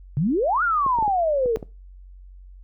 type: exponential two-way sweep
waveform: sine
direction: up then down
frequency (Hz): 130.81 to 1467 to 436.3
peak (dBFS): -18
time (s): 0.17-1.56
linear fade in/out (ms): 0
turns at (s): 0.63
type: clicks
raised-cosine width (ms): 2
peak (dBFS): -20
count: 7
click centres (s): 0.864 / 0.987 / 1.026 / 1.079 / 1.459 / 1.571 / 1.628
effects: noise-tail reverb RT60 0.3 s tail -21 dB re dry + added 46 Hz sine -41 dBFS peak until 2.63 s